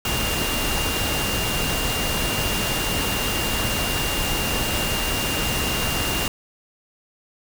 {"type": "tone in noise", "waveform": "sine", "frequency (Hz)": 2800, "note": "F7", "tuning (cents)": 4, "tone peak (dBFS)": -28, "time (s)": [0.05, 6.28], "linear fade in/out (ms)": 2, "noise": "pink", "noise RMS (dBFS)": -24, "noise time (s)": [0.05, 6.28], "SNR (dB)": -7, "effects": []}